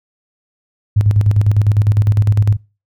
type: tone with tremolo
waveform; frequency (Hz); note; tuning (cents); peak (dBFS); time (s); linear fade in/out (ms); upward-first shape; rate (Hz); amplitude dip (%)
sine; 103.83; G#2; 0; -7; 0.96-2.57; 10; square; 9.9; 60
effects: noise-tail reverb RT60 0.3 s tail -24 dB re dry